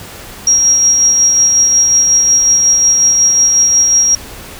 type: tone with tremolo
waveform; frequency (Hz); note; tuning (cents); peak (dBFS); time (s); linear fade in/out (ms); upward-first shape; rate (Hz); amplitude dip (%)
sine; 5640; F8; +16; -5; 0.47-4.15; 2; sine; 5.5; 30
effects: pink hiss -31 dBFS RMS until 4.59 s